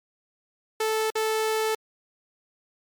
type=tone with dropouts; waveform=sawtooth; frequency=438.2 Hz; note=A4; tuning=7 cents flat; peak=-19 dBFS; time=0.8-1.75 s; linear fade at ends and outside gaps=5 ms; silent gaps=1.104-1.153 s; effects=MP3 96 kbps